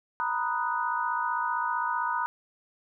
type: chord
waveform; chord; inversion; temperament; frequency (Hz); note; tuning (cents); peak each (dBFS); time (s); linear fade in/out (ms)
sine; B major seventh; third; equal; 932.3 / 987.8 / 1244.5 / 1480; A#5 / B5 / D#6 / F#6; 0 / 0 / 0 / 0; -31 / -31 / -32 / -33; 0.2-2.26; 0
effects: none